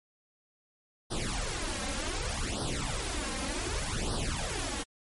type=noise with flanger; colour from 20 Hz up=pink; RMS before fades=-33 dBFS; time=1.1-4.84 s; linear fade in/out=20 ms; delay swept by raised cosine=0.21 to 3.81 ms; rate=0.66 Hz; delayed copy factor=+0.9; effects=MP3 48 kbps